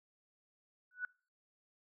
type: tone with exponential growth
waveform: sine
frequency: 1480 Hz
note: F#6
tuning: in tune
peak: -32 dBFS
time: 0.91-1.05 s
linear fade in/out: 2 ms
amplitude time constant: 29 ms
effects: noise-tail reverb RT60 0.4 s tail -25 dB re dry